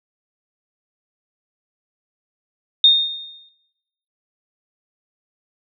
sine tone with exponential decay, 3672 Hz, A#7, 27 cents flat, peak -6 dBFS, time 2.84-3.49 s, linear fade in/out 2 ms, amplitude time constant 140 ms, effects noise-tail reverb RT60 1.0 s tail -20 dB re dry

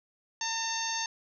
harmonic tone, 904 Hz, A5, 47 cents sharp, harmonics 1 / 2 / 3 / 4 / 5 / 6 / 7, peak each -36 / -38 / -41 / -40 / -39 / -40 / -35 dBFS, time 0.41-1.06 s, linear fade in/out 2 ms, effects none

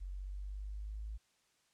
sine linear sweep, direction up, 46.08 to 54 Hz, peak -40 dBFS, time 0-1.18 s, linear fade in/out 20 ms, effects white hiss -74 dBFS RMS until 1.73 s + low-pass 8000 Hz 12 dB/octave

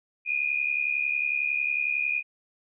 sine tone pair together, 2418 / 2489 Hz, D7 / D#7, +50 / 0 cents, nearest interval minor second, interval 50 cents, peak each -27 dBFS, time 0.25-2.23 s, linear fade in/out 50 ms, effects none

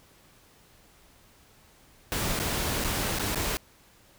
pink noise with dropouts, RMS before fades -29 dBFS, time 2.12-3.57 s, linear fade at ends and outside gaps 0 ms, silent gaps 2.391-2.399 / 2.84-2.846 / 3.187-3.195 / 3.347-3.357 s, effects pink hiss -58 dBFS RMS until 4.18 s

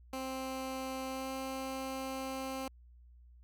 15% pulse tone with pitch glide, 262.8 to 264.8 Hz, C4 to C4, +8 to +21 cents, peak -31 dBFS, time 0.13-2.68 s, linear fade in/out 2 ms, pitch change +13 cents, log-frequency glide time 1.08-1.32 s, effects added 60 Hz sine -55 dBFS peak until 3.43 s

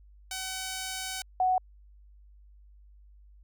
5% pulse / sine tone pair in turn, 756 / 741.3 Hz, F#5 / F#5, +37 / +3 cents, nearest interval unison, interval 34 cents, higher first, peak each -22 dBFS, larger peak neither, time 0.31-1.22 / 1.4-1.58 s, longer first, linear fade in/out 2 ms, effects added 50 Hz sine -52 dBFS peak until 3.43 s

